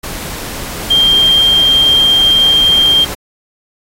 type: tone in noise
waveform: sine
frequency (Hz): 3186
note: G7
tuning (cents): +27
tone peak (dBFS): -6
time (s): 0.9-3.05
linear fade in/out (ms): 10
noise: pink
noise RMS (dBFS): -23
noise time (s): 0.03-3.15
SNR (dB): +14
effects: AAC 48 kbps